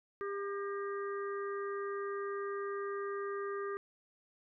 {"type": "harmonic tone with a mistuned harmonic", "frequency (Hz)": 400, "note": "G4", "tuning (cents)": 35, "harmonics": [1, 3, 4, 5], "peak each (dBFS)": [-37, -42, -49, -51], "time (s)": [0.21, 3.77], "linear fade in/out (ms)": 0, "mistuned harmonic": 5, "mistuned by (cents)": -98, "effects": []}